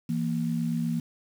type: tone pair together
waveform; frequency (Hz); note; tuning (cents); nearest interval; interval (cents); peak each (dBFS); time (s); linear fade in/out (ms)
sine; 164.96 / 233.1; E3 / A#3; +2 / 0; tritone; 598; -28; 0.09-1; 5
effects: 8-bit